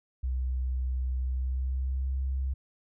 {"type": "tone with pitch glide", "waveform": "sine", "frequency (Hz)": [63.7, 66.21], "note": ["C2", "C2"], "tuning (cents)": [-46, 21], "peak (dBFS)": -27, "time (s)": [0.23, 2.54], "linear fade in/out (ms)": 10, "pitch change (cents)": 67, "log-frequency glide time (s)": [1.21, 2.17], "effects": []}